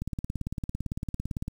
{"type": "click train", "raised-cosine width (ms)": 5, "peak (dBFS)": -19, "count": 27, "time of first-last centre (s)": [0.02, 1.481], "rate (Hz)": 17.8, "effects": ["8-bit"]}